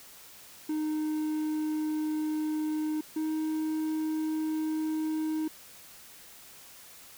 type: tone pair in turn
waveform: triangle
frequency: 308.2 / 313 Hz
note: D#4 / D#4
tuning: -16 / +10 cents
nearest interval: unison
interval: 26 cents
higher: second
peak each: -26 dBFS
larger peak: neither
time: 0.69-3.01 / 3.16-5.48 s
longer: neither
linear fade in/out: 5 ms
effects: white hiss -51 dBFS RMS until 7.17 s